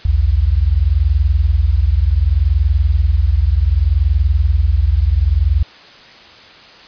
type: tone pair together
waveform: sine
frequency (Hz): 59.94 / 80.6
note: A#1 / E2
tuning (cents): +49 / -38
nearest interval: perfect fourth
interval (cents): 513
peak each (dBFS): -13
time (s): 0.05-5.63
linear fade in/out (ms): 5
effects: white hiss -40 dBFS RMS until 6.87 s + resampled to 11025 Hz